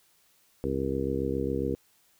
harmonic tone, 67.3 Hz, C2, 49 cents sharp, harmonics 1 / 2 / 3 / 4 / 5 / 6 / 7, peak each -36 / -36 / -37 / -33 / -35 / -33 / -33 dBFS, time 0.64-1.75 s, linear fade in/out 0 ms, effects white hiss -65 dBFS RMS until 2.19 s

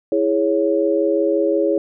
sine chord, C# minor, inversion first, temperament equal, 329.6 / 415.3 / 554.4 Hz, E4 / G#4 / C#5, 0 / 0 / 0 cents, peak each -19 dBFS, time 0.12-1.78 s, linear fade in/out 2 ms, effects none

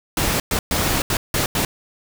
pink noise bursts at uneven times, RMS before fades -20 dBFS, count 6, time 0.17-0.4 / 0.51-0.59 / 0.71-1.02 / 1.1-1.17 / 1.34-1.46 / 1.55-1.65 s, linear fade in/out 2 ms, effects none

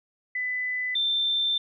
sine tone pair in turn, 2001 / 3565 Hz, B6 / A7, +22 / +22 cents, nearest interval minor seventh, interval 1000 cents, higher second, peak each -26 / -22 dBFS, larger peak second, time 0.35-0.95 / 0.95-1.58 s, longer second, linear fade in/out 5 ms, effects none

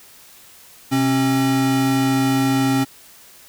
square tone pair together, 128.88 / 269.8 Hz, C3 / C#4, -26 / -47 cents, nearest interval octave + minor second, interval 1279 cents, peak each -23 / -17 dBFS, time 0.91-2.85 s, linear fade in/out 20 ms, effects white hiss -46 dBFS RMS until 3.48 s

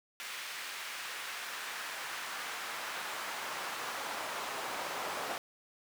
brown noise with high-pass filter sweep, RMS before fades -40 dBFS, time 0.2-5.38 s, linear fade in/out 0 ms, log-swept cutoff 2000 to 750 Hz, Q 1, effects none

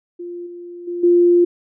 sine tone with level steps, 349.2 Hz, F4, in tune, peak -27 / -31 / -22 / -9 dBFS, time 0.19-1.45 s, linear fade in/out 10 ms, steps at 0.46 / 0.87 / 1.03 s, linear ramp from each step 10 ms, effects none

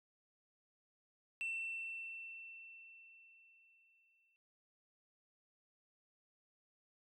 sine tone with exponential decay, 2688 Hz, E7, 33 cents sharp, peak -35 dBFS, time 1.41-4.36 s, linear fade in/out 0 ms, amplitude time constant 640 ms, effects noise-tail reverb RT60 0.8 s tail -24 dB re dry + tanh soft clip ceiling -36 dBFS

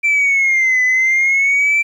sine exponential two-way sweep, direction down then up, 2349 to 2001 to 2349 Hz, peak -9 dBFS, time 0.03-1.83 s, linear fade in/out 20 ms, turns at 0.83 s, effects tanh soft clip ceiling -9 dBFS + 8-bit

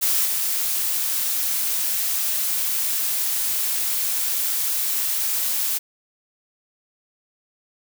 blue noise with level steps, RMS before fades -20 / -23 dBFS, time 0.01-5.79 s, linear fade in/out 20 ms, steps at 0.25 s, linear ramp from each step 10 ms, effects none

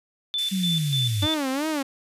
sine tone with tremolo, 3520 Hz, A7, in tune, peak -23 dBFS, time 0.34-1.34 s, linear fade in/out 0 ms, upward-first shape square, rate 3.4 Hz, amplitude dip 75%
white band-pass noise, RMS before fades -38 dBFS, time 0.38-1.24 s, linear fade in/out 5 ms, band 2000 to 12000 Hz, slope 24 dB/octave
sine linear sweep, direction down, 196 to 92.5 Hz, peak -22 dBFS, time 0.51-1.27 s, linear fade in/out 20 ms
sawtooth tone with vibrato, 287.4 Hz, D4, 37 cents flat, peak -20 dBFS, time 1.22-1.83 s, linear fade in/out 10 ms, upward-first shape sine, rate 2.7 Hz, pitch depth 170 cents each way
effects resampled to 32000 Hz

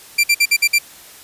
sawtooth tone bursts, 2361 Hz, D7, 9 cents sharp, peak -7 dBFS, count 6, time 0.18-0.787 s, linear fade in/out 10 ms, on 57 ms, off 53 ms, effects white hiss -41 dBFS RMS until 1.23 s + resampled to 32000 Hz

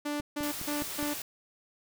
sawtooth tone bursts, 293.7 Hz, D4, in tune, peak -27 dBFS, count 4, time 0.05-1.14 s, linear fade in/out 10 ms, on 160 ms, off 150 ms
click train, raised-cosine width 3 ms, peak -28 dBFS, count 5, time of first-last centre 0.2-1.028 s, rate 4.83 Hz
white noise, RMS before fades -38 dBFS, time 0.43-1.22 s, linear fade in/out 2 ms
effects none

